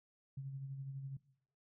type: tone with tremolo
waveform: sine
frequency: 136.1 Hz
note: C#3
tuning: 31 cents flat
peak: -40 dBFS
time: 0.37-1.17 s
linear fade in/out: 5 ms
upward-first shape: sine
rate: 12 Hz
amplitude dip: 40%
effects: noise-tail reverb RT60 0.7 s tail -20 dB re dry